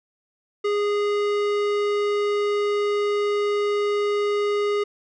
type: tone with tanh clipping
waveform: sine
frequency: 412.1 Hz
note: G#4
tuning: 13 cents flat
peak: -22 dBFS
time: 0.64-4.84 s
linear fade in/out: 10 ms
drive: 18 dB
effects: none